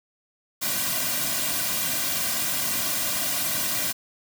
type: noise with comb filter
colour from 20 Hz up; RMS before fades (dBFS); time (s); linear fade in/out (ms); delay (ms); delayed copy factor
white; -26; 0.61-3.93; 20; 2.3; -0.95
effects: none